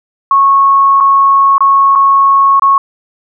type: tone with dropouts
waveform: sine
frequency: 1100 Hz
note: C#6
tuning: 14 cents flat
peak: -4 dBFS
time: 0.31-2.78 s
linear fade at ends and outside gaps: 2 ms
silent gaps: 1.003-1.007 / 1.581-1.606 / 1.953-1.957 / 2.596-2.621 s
effects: none